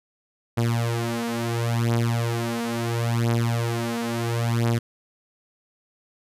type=beating tone pair; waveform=sawtooth; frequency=116.54 / 117.27 Hz; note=A#2 / A#2; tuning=0 / +11 cents; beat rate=0.73 Hz; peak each=-21 / -21 dBFS; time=0.57-4.79 s; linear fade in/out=10 ms; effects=resampled to 32000 Hz